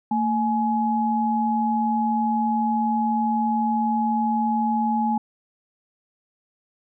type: tone pair together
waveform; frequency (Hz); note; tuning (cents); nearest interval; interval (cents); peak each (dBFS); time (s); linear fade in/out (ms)
sine; 226 / 843; A3 / G#5; +47 / +26; octave + major seventh; 2279; -22; 0.11-5.18; 5
effects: none